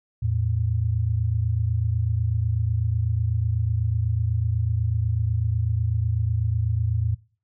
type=tone pair together; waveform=sine; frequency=83.8 / 111.86 Hz; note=E2 / A2; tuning=+29 / +29 cents; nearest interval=perfect fourth; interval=500 cents; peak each=-25 / -22 dBFS; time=0.22-7.15 s; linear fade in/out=10 ms; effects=noise-tail reverb RT60 0.4 s tail -23 dB re dry